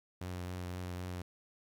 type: tone with vibrato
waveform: sawtooth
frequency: 90 Hz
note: F#2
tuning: 47 cents flat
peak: -35 dBFS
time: 0.21-1.22 s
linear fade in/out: 5 ms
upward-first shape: sine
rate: 3.9 Hz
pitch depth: 15 cents each way
effects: 12-bit